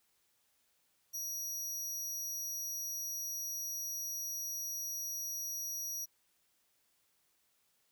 sawtooth tone, 5770 Hz, F#8, 44 cents flat, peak -35 dBFS, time 1.13-6.06 s, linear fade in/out 20 ms, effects white hiss -75 dBFS RMS until 7.91 s

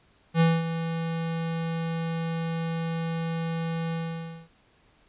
square tone with ADSR envelope, 164.81 Hz, E3, in tune, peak -17 dBFS, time 0.34-4.49 s, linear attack 65 ms, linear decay 220 ms, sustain -11 dB, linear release 560 ms, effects pink hiss -62 dBFS RMS until 5.08 s + resampled to 8000 Hz

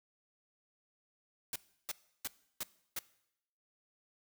white noise bursts, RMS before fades -38 dBFS, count 5, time 1.53-2.99 s, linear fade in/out 2 ms, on 28 ms, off 330 ms, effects noise-tail reverb RT60 0.8 s tail -20 dB re dry

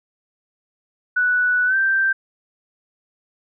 sine tone with pitch glide, 1480 to 1567.1 Hz, F#6 to G6, 0 to -1 cents, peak -15 dBFS, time 1.16-2.13 s, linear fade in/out 10 ms, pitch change +99 cents, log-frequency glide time 1.66-1.76 s, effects none

